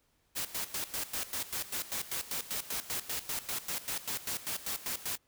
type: noise with tremolo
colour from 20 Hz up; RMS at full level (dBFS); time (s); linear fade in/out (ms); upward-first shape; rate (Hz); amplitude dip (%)
white; -35; 0.35-5.18; 20; square; 5.1; 80
effects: pink hiss -73 dBFS RMS until 5.27 s